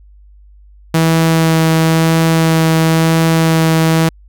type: tone with vibrato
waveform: sawtooth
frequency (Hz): 162.2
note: E3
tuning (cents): -28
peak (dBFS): -5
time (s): 0.94-4.09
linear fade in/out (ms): 5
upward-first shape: sine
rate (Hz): 0.98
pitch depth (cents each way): 10
effects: added 50 Hz sine -39 dBFS peak until 4.28 s